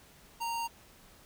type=tone; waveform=square; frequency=927 Hz; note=A#5; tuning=10 cents flat; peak=-33 dBFS; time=0.4-0.68 s; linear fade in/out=20 ms; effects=pink hiss -58 dBFS RMS until 1.25 s